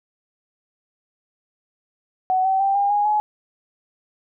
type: tone with pitch steps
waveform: sine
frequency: 748 / 766.4 / 785.2 / 804.5 / 824.2 / 844.5 Hz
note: F#5 / G5 / G5 / G5 / G#5 / G#5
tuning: +19 / -39 / +3 / +45 / -13 / +29 cents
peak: -16 dBFS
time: 2.3-3.2 s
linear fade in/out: 0 ms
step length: 150 ms
effects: none